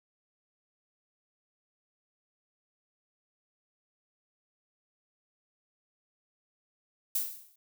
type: noise with exponential decay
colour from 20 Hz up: violet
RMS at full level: -27 dBFS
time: 7.15-7.56 s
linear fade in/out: 5 ms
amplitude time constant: 89 ms
effects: none